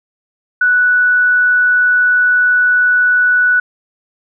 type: tone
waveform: sine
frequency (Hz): 1479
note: F#6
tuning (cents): -1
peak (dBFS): -8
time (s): 0.61-3.6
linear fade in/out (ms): 5
effects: none